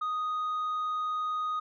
sine tone, 1244.5 Hz, D#6, in tune, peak -26 dBFS, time 0.01-1.6 s, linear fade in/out 10 ms, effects tanh soft clip ceiling -28 dBFS

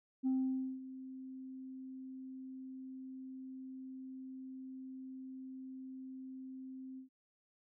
sine tone with ADSR envelope, 261.6 Hz, C4, in tune, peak -28 dBFS, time 0.23-7.09 s, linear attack 36 ms, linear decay 530 ms, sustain -17 dB, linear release 110 ms, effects tanh soft clip ceiling -28 dBFS

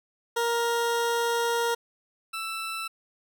20% pulse tone pair in turn, 468.8 / 1326 Hz, A#4 / E6, +10 / +10 cents, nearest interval octave + tritone, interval 1800 cents, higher second, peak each -19 / -26 dBFS, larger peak first, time 0.36-1.75 / 2.33-2.88 s, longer first, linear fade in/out 10 ms, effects none

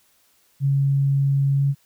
sine tone with pitch glide, 138.59 to 139.63 Hz, C#3 to C#3, 0 to +13 cents, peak -16 dBFS, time 0.6-1.75 s, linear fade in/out 50 ms, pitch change +13 cents, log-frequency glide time 1.56-1.63 s, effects white hiss -61 dBFS RMS until 1.85 s

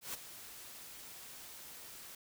white noise with ADSR envelope, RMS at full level -40 dBFS, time 0.01-2.15 s, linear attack 130 ms, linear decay 15 ms, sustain -11 dB, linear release 3 ms, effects none

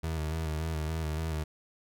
30% pulse tone with vibrato, 79 Hz, D#2, 27 cents sharp, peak -28 dBFS, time 0.03-1.44 s, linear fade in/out 10 ms, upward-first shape square, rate 3.5 Hz, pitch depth 40 cents each way, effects none

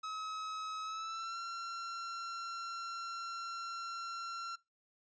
45% pulse tone with pitch glide, 1280 to 1364 Hz, D#6 to F6, +49 to -41 cents, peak -39 dBFS, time 0.03-4.56 s, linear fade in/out 10 ms, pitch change +110 cents, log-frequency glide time 0.83-1.38 s, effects noise-tail reverb RT60 0.2 s tail -22 dB re dry + resampled to 16000 Hz

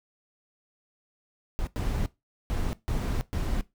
brown noise bursts at uneven times, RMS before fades -28 dBFS, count 5, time 1.59-1.67 / 1.76-2.06 / 2.5-2.73 / 2.88-3.21 / 3.33-3.61 s, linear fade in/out 0 ms, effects noise-tail reverb RT60 0.2 s tail -18 dB re dry

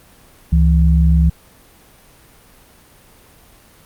sine tone pair together, 69.13 / 164.81 Hz, C#2 / E3, -4 / 0 cents, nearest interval octave + minor third, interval 1504 cents, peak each -10 / -14 dBFS, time 0.52-1.3 s, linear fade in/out 10 ms, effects pink hiss -47 dBFS RMS until 3.85 s + Opus 32 kbps

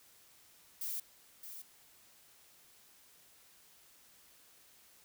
violet noise with echo, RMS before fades -39 dBFS, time 0.81-1 s, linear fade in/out 5 ms, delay 620 ms, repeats 1, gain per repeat -9 dB, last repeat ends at 1.62 s, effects white hiss -63 dBFS RMS until 5.04 s

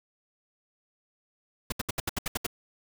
pink noise bursts, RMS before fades -29 dBFS, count 9, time 1.7-2.466 s, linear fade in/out 5 ms, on 22 ms, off 71 ms, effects none

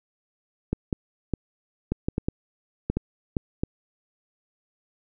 clicks, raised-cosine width 3 ms, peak -11 dBFS, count 11, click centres 0.73 / 0.928 / 1.337 / 1.92 / 2.085 / 2.181 / 2.285 / 2.9 / 2.97 / 3.368 / 3.635 s, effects none

